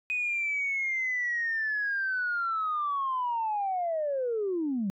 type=linear sweep; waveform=sine; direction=down; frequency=2504 to 183.8 Hz; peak=-26 dBFS; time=0.1-4.9 s; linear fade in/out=0 ms; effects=tanh soft clip ceiling -22 dBFS